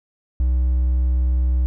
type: tone with hard clipping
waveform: triangle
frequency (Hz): 63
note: B1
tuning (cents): +35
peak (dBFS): -16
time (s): 0.4-1.66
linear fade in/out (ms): 0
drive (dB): 5
effects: none